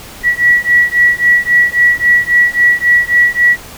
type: beating tone pair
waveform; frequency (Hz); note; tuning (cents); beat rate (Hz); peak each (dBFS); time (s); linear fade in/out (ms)
sine; 1935 / 1938.7; B6 / B6; -36 / -33; 3.7; -10; 0.23-3.57; 50
effects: pink hiss -32 dBFS RMS until 3.77 s